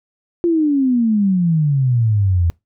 sine exponential sweep, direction down, 350 to 82.41 Hz, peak -12 dBFS, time 0.44-2.5 s, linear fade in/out 0 ms, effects noise-tail reverb RT60 0.2 s tail -25 dB re dry

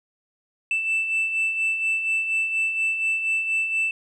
sine beating tone pair, 2648 / 2652.2 Hz, E7 / E7, +7 / +10 cents, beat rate 4.2 Hz, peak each -28 / -20 dBFS, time 0.71-3.91 s, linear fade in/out 2 ms, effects tanh soft clip ceiling -18 dBFS

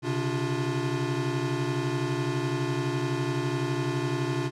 square tone cluster, 129 / 140.9 / 289.8 / 351.5 Hz, C3 / C#3 / D4 / F4, -24 / +29 / -23 / +11 cents, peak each -31 / -34 / -34 / -32 dBFS, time 0.02-4.51 s, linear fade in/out 50 ms, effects low-pass 7000 Hz 12 dB/octave

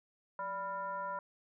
sine tone with frequency modulation, 987 Hz, B5, 1 cent flat, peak -36 dBFS, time 0.39-1.19 s, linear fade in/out 2 ms, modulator 404 Hz, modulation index 0.9, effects none

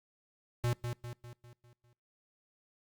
square tone with echo, 120.3 Hz, B2, 45 cents flat, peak -29 dBFS, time 0.64-0.73 s, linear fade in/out 0 ms, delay 200 ms, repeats 6, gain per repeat -6 dB, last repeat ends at 1.93 s, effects noise-tail reverb RT60 0.6 s tail -26 dB re dry + Opus 48 kbps

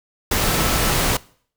sine tone in noise, 1318.5 Hz, E6, in tune, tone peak -30 dBFS, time 0.43-0.91 s, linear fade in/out 5 ms, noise pink, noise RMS -19 dBFS, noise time 0.31-1.17 s, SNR -14 dB, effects noise-tail reverb RT60 0.5 s tail -21 dB re dry

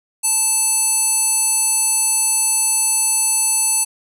square tone with band-pass filter, 880 Hz, A5, in tune, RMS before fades -17 dBFS, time 0.23-3.85 s, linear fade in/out 20 ms, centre 9000 Hz, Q 8.5, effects none

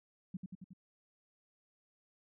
sine tone with echo, 185 Hz, F#3, in tune, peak -37 dBFS, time 0.34-0.37 s, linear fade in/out 5 ms, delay 91 ms, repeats 4, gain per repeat -3 dB, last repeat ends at 0.734 s, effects none

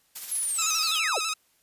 blue noise with tremolo, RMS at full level -34 dBFS, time 0.15-0.99 s, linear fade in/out 10 ms, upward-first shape sine, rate 15 Hz, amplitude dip 40%
sine linear sweep, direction down, 11290 to 321.1 Hz, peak -26 dBFS, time 0.31-1.19 s, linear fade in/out 10 ms
10% pulse tone with vibrato, 1287 Hz, E6, 42 cents flat, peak -18 dBFS, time 0.58-1.34 s, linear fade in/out 10 ms, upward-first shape square, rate 12 Hz, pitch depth 42 cents each way
effects white hiss -66 dBFS RMS until 1.62 s + resampled to 32000 Hz

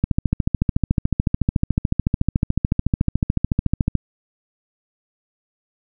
click train, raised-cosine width 5 ms, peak -4 dBFS, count 55, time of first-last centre 0.04-3.953 s, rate 13.8 Hz, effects none

